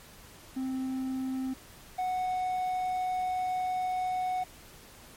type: tone pair in turn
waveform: triangle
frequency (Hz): 261.6 / 737.8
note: C4 / F#5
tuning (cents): 0 / -5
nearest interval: octave + tritone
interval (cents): 1795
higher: second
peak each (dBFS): -28 / -26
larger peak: second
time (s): 0.56-1.54 / 1.98-4.44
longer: second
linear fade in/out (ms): 10
effects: pink hiss -52 dBFS RMS until 5.16 s + MP3 64 kbps